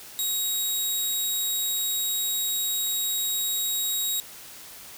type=tone; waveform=10% pulse; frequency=3800 Hz; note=A#7; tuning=33 cents sharp; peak=-17 dBFS; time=0.19-4.2 s; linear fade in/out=0 ms; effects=white hiss -44 dBFS RMS until 4.97 s